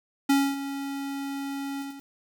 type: tone with ADSR envelope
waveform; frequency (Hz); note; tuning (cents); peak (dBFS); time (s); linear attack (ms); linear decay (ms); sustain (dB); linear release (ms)
square; 277.2; C#4; 0; -18; 0.29-2.04; 9; 260; -14; 240
effects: 8-bit